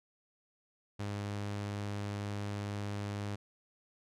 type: tone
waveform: sawtooth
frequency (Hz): 102.1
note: G#2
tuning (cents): -29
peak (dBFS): -32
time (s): 0.99-3.36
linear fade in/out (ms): 10
effects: low-pass 8000 Hz 12 dB/octave